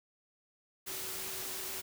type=tone in noise; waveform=sine; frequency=378.9 Hz; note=F#4; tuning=41 cents sharp; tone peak=-51 dBFS; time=0.86-1.82 s; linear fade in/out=20 ms; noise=white; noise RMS=-40 dBFS; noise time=0.86-1.82 s; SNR=-14 dB; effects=none